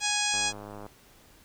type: harmonic tone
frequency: 830.6 Hz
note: G#5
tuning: in tune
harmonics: 1 / 2 / 3 / 4 / 5 / 6 / 7 / 8 / 9 / 10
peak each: -34 / -35 / -32 / -33 / -37 / -34 / -35 / -35 / -36 / -37 dBFS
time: 0-0.53 s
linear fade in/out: 50 ms
type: click train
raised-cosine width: 1 ms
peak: -28 dBFS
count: 55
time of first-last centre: 0.34-0.864 s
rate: 103 Hz
effects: pink hiss -57 dBFS RMS until 1.44 s